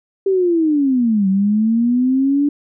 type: linear two-way sweep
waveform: sine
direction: down then up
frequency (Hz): 393.9 to 189 to 291.9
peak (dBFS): -12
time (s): 0.26-2.49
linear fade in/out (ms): 5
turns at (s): 1.28
effects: none